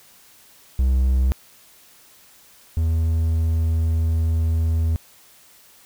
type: tone pair in turn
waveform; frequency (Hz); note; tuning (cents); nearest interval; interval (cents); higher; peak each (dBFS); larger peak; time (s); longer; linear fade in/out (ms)
triangle; 64.6 / 81.24; C2 / E2; -21 / -25; major third; 396; second; -13 / -15; first; 0.79-1.32 / 2.77-4.96; second; 0
effects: white hiss -51 dBFS RMS until 5.85 s